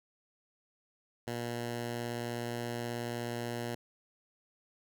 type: tone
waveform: 10% pulse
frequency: 118.9 Hz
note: A#2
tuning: 35 cents sharp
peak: -27 dBFS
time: 1.27-3.75 s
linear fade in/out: 5 ms
effects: none